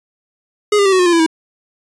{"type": "tone with pitch steps", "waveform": "square", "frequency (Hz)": [416.8, 401.7, 387.1, 373, 359.5, 346.5, 333.9, 321.8], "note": ["G#4", "G4", "G4", "F#4", "F#4", "F4", "E4", "E4"], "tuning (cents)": [6, 42, -22, 14, -50, -14, 22, -42], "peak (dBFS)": -10, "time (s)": [0.72, 1.264], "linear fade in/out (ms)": 5, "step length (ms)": 68, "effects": ["resampled to 22050 Hz"]}